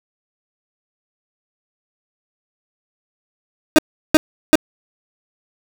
30% pulse tone bursts, 311.1 Hz, D#4, in tune, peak -3 dBFS, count 3, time 3.76-4.555 s, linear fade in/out 0 ms, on 25 ms, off 360 ms, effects none

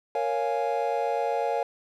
triangle chord, Bb minor seventh, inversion none, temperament equal, 466.2 / 554.4 / 698.5 / 830.6 Hz, Bb4 / Db5 / F5 / Ab5, 0 / 0 / 0 / 0 cents, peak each -28 dBFS, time 0.15-1.63 s, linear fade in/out 2 ms, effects none

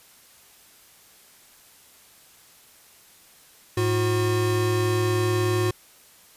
square tone pair together, 107.14 / 361 Hz, A2 / F#4, -46 / -43 cents, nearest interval octave + major sixth, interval 2103 cents, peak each -24 dBFS, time 3.77-5.71 s, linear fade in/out 5 ms, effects white hiss -53 dBFS RMS until 6.36 s + resampled to 32000 Hz

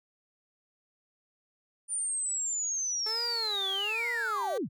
sine linear sweep, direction down, 9300 to 89 Hz, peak -29 dBFS, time 1.88-4.69 s, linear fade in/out 50 ms
15% pulse tone with vibrato, 427.9 Hz, A4, 48 cents flat, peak -31 dBFS, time 3.06-4.58 s, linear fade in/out 5 ms, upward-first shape sine, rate 1.2 Hz, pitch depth 180 cents each way
effects none

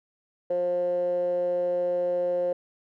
15% pulse tone with band-pass filter, 177.2 Hz, F3, 25 cents sharp, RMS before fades -26 dBFS, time 0.5-2.53 s, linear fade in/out 5 ms, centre 510 Hz, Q 9, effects none

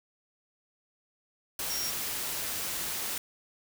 sine tone in noise, 5588 Hz, F8, in tune, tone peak -33 dBFS, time 1.7-1.9 s, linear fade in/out 2 ms, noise white, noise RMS -34 dBFS, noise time 1.59-3.18 s, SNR -2 dB, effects none

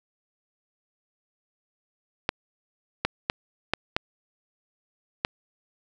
clicks, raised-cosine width 0.3 ms, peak -6 dBFS, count 6, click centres 2.291 / 3.05 / 3.299 / 3.736 / 3.965 / 5.249 s, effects none

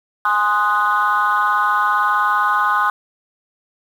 sine chord, Ab dominant seventh, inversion none, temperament equal, 830.6 / 1046.5 / 1244.5 / 1480 Hz, Ab5 / C6 / Eb6 / Gb6, 0 / 0 / 0 / 0 cents, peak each -21 / -18 / -17 / -19 dBFS, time 0.25-2.9 s, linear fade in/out 2 ms, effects tanh soft clip ceiling -7 dBFS + 7-bit

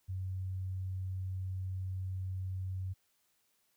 sine tone, 93.7 Hz, F#2, 22 cents sharp, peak -35 dBFS, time 0.08-2.94 s, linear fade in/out 20 ms, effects white hiss -75 dBFS RMS until 3.76 s

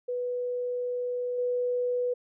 sine tone with level steps, 492.7 Hz, B4, 4 cents flat, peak -28 / -25 dBFS, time 0.08-2.14 s, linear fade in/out 10 ms, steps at 1.38 s, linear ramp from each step 5 ms, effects none

